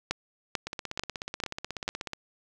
two click trains, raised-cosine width 0.2 ms, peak -10 / -17 dBFS, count 5 / 25, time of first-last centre 0.11-1.88 / 0.67-2.133 s, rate 2.26 / 16.4 Hz, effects none

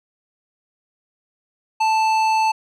sine tone with tanh clipping, 880 Hz, A5, in tune, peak -17 dBFS, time 1.8-2.52 s, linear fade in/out 10 ms, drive 14 dB, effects none

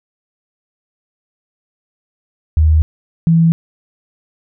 sine tone pair in turn, 78.2 / 165.08 Hz, D#2 / E3, +9 / +3 cents, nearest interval octave + minor second, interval 1294 cents, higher second, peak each -7 dBFS, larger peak neither, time 2.57-2.82 / 3.27-3.52 s, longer neither, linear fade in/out 0 ms, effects none

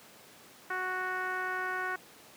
10% pulse tone with low-pass filter, 369.6 Hz, F#4, 2 cents flat, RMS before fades -34 dBFS, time 0.7-1.96 s, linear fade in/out 5 ms, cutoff 1600 Hz, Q 2.9, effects pink hiss -54 dBFS RMS until 2.36 s + high-pass 200 Hz 12 dB/octave

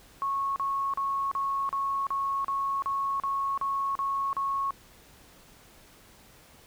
sine tone bursts, 1100 Hz, C#6, 14 cents flat, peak -26 dBFS, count 12, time 0.22-4.707 s, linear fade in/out 0 ms, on 340 ms, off 37 ms, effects pink hiss -55 dBFS RMS until 6.66 s

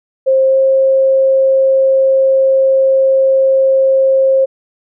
sine tone with pitch glide, 530 to 533.7 Hz, C5 to C5, +22 to +34 cents, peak -7 dBFS, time 0.26-4.46 s, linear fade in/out 20 ms, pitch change +12 cents, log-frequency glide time 0.47-0.57 s, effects none

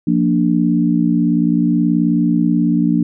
sine chord, Bb major, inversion second, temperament equal, 174.61 / 233.1 / 293.7 Hz, F3 / Bb3 / D4, 0 / 0 / 0 cents, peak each -16 dBFS, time 0.07-3.03 s, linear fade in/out 5 ms, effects none

